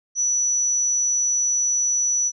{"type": "tone", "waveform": "sine", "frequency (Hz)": 5920, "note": "F#8", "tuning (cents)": 0, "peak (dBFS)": -18, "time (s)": [0.15, 2.32], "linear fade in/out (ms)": 50, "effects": []}